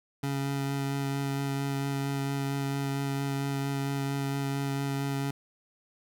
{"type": "tone with vibrato", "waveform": "25% pulse", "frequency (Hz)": 138.59, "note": "C#3", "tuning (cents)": 0, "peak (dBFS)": -25, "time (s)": [0.23, 5.31], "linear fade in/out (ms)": 5, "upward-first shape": "sine", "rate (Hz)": 4.4, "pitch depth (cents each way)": 11, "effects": []}